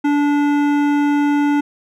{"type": "tone with hard clipping", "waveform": "sine", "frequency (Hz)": 290, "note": "D4", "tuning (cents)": -22, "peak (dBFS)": -15, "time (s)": [0.04, 1.61], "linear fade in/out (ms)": 10, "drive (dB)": 14, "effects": []}